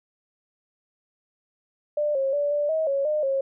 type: tone with pitch steps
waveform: sine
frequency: 594 / 540 / 579 / 586 / 636 / 553 / 607 / 542 Hz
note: D5 / C#5 / D5 / D5 / D#5 / C#5 / D#5 / C#5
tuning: +20 / -45 / -25 / -4 / +38 / -4 / -43 / -39 cents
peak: -21 dBFS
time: 1.97-3.41 s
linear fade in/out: 5 ms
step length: 180 ms
effects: none